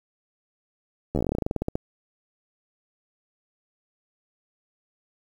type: slowing click train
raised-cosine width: 2 ms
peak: -12 dBFS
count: 19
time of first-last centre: 1.15-1.755 s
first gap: 12 ms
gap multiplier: 1.11
effects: 8-bit